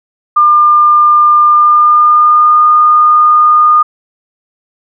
sine tone with pitch glide, 1200 to 1221 Hz, D6 to D#6, +37 to -33 cents, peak -3 dBFS, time 0.36-3.83 s, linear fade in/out 10 ms, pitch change +30 cents, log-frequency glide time 1.48-2.64 s, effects none

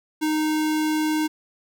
square tone, 309.2 Hz, D#4, 11 cents flat, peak -21 dBFS, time 0.21-1.28 s, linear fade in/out 20 ms, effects none

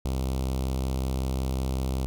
sawtooth tone with notch filter, 65.41 Hz, C2, in tune, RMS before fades -28 dBFS, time 0.05-2.06 s, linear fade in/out 0 ms, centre 1700 Hz, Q 0.81, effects none

